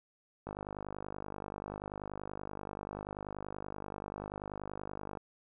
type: click train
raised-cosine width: 1 ms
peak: -26 dBFS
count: 238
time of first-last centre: 0.47-5.172 s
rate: 50.4 Hz
effects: none